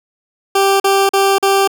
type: tone bursts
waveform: 20% pulse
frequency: 392 Hz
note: G4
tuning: in tune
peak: -5 dBFS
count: 4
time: 0.55-1.676 s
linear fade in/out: 5 ms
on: 250 ms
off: 42 ms
effects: none